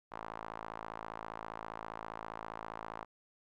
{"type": "tone with band-pass filter", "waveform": "sawtooth", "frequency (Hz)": 55, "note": "A1", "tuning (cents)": 0, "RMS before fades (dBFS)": -45, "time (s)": [0.11, 3.05], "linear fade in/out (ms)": 20, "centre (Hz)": 1000, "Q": 2.3, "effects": []}